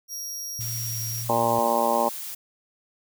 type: tone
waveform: sawtooth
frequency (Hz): 5650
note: F8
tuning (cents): +19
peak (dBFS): -29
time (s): 0.08-1.25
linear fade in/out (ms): 50
type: tone with vibrato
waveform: sine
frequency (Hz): 116.54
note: A#2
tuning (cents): 0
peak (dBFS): -32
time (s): 0.59-1.59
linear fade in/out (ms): 0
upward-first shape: triangle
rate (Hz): 1.8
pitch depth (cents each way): 21
type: noise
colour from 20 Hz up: blue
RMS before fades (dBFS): -35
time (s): 0.6-2.35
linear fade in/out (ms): 10
type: harmonic tone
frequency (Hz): 116.54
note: A#2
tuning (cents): 0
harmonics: 2 / 3 / 4 / 5 / 6 / 7 / 8 / 9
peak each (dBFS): -31 / -33 / -31 / -25 / -33 / -25 / -27 / -29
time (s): 1.29-2.09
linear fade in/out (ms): 5
effects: none